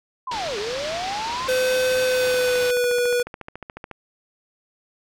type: linear two-way sweep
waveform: sine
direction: down then up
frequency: 1070 to 392 to 1070 Hz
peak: -26 dBFS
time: 0.27-1.48 s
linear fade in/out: 5 ms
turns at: 0.58 s
type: low-pass noise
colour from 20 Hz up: white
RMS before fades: -32 dBFS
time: 0.31-2.71 s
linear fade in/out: 5 ms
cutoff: 5100 Hz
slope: 24 dB/octave
type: tone with pitch glide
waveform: square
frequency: 511 to 487.1 Hz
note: C5 to B4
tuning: -41 to -24 cents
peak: -19 dBFS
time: 1.48-3.23 s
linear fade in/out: 10 ms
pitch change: -83 cents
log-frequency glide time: 2.03-2.93 s
type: click train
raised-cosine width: 0.5 ms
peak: -20 dBFS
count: 24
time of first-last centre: 2.27-3.913 s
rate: 14 Hz
effects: none